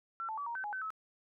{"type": "tone with pitch steps", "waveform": "sine", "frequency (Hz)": [1349, 879, 1147, 938, 1533, 832, 1526, 1295], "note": ["E6", "A5", "D6", "A#5", "G6", "G#5", "G6", "E6"], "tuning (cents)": [40, -2, -41, 11, -39, 3, -47, -31], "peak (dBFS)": -36, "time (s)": [0.2, 0.904], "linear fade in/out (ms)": 0, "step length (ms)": 88, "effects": []}